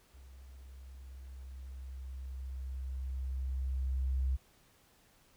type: tone with level ramp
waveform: sine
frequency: 65.41 Hz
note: C2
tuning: in tune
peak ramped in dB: -51 to -28 dBFS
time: 0.13-4.37 s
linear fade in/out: 20 ms
effects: pink hiss -66 dBFS RMS until 5.36 s